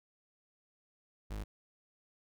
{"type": "tone", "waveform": "40% pulse", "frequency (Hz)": 51.91, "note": "G#1", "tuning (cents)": 0, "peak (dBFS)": -37, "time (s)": [1.3, 1.44], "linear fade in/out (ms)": 10, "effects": []}